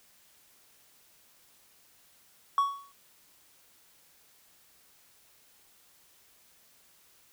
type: tone with exponential decay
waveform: triangle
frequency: 1118 Hz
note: C#6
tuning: 14 cents sharp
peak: -17 dBFS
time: 2.58-2.92 s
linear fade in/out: 1 ms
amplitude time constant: 72 ms
effects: tanh soft clip ceiling -13 dBFS + white hiss -62 dBFS RMS until 7.32 s